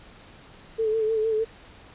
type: tone with vibrato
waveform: sine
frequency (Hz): 440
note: A4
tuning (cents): 0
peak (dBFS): -21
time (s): 0.78-1.45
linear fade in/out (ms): 20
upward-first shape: sine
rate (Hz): 6.5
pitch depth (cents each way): 41
effects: pink hiss -49 dBFS RMS until 1.94 s + resampled to 8000 Hz